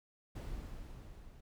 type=noise with level ramp; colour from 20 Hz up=brown; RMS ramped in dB=-41 to -55 dBFS; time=0.35-1.41 s; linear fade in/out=10 ms; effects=none